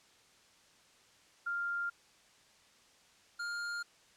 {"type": "tone pair in turn", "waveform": ["sine", "square"], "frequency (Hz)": [1396.9, 1407.4], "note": ["F6", "F6"], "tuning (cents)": [0, 13], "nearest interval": "unison", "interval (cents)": 13, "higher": "second", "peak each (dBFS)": [-33, -37], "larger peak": "first", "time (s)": [[1.46, 1.9], [3.39, 3.83]], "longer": "neither", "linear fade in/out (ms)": 10, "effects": ["white hiss -64 dBFS RMS until 4.16 s", "low-pass 7000 Hz 12 dB/octave"]}